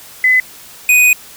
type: tone pair in turn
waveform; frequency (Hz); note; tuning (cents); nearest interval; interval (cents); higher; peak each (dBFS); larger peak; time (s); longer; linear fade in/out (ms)
sine / square; 2018 / 2488; B6 / D#7; +37 / -1; major third; 362; second; -7; neither; 0.24-0.4 / 0.89-1.13; second; 2
effects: white hiss -37 dBFS RMS until 1.36 s